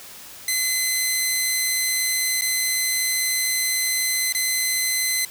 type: tone with dropouts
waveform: 10% pulse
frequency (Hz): 2041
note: C7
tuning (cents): -44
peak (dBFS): -11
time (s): 0.48-5.25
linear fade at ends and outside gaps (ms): 2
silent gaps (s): 2.411-2.419 / 4.325-4.348
effects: white hiss -41 dBFS RMS until 5.3 s